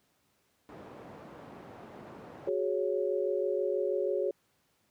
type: low-pass noise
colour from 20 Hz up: white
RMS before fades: -48 dBFS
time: 0.69-2.49 s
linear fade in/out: 0 ms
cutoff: 700 Hz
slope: 12 dB/octave
type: chord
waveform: sine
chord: F# suspended second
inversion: none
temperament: just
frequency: 370 / 416.2 / 555 Hz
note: F#4 / G#4 / C#5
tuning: 0 / +4 / +2 cents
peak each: -32 dBFS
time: 2.47-4.31 s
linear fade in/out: 5 ms
effects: pink hiss -72 dBFS RMS until 4.9 s + high-pass 100 Hz 12 dB/octave